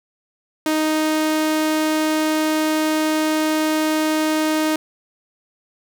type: tone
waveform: sawtooth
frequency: 311.1 Hz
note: D#4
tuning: in tune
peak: -13 dBFS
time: 0.66-4.76 s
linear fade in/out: 2 ms
effects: none